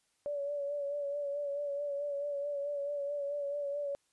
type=tone with vibrato; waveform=sine; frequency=572 Hz; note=D5; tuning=46 cents flat; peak=-33 dBFS; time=0.26-3.95 s; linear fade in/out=0 ms; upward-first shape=sine; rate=4.6 Hz; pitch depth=35 cents each way; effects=white hiss -75 dBFS RMS until 4.12 s + resampled to 24000 Hz